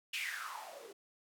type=noise with band-pass filter sweep; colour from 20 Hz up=blue; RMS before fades=-43 dBFS; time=0.13-0.93 s; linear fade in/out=10 ms; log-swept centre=2800 to 380 Hz; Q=7.5; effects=none